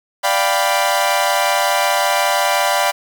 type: chord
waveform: sawtooth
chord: G dominant seventh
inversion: second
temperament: equal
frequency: 587.3 / 698.5 / 784 / 987.8 Hz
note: D5 / F5 / G5 / B5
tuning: 0 / 0 / 0 / 0 cents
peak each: -16 dBFS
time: 0.23-2.92 s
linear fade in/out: 20 ms
effects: 7-bit